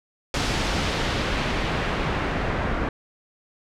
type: noise with low-pass filter sweep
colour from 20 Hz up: pink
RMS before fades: -25 dBFS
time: 0.34-2.89 s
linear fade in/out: 2 ms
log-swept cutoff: 5600 to 1600 Hz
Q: 0.91
effects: none